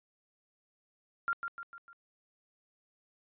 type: tone with echo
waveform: sine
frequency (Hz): 1388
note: F6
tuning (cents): -11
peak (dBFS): -28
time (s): 1.28-1.33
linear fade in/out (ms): 0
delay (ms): 150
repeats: 4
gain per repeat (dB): -6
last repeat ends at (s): 1.93
effects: resampled to 8000 Hz